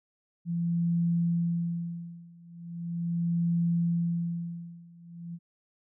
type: tone with tremolo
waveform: sine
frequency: 170.2 Hz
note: F3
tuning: 44 cents flat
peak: -23 dBFS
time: 0.45-5.39 s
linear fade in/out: 50 ms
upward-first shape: sine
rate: 0.39 Hz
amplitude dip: 95%
effects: none